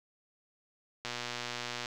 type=click train; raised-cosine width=0.2 ms; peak=-19 dBFS; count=98; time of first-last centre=1.05-1.858 s; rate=120 Hz; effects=none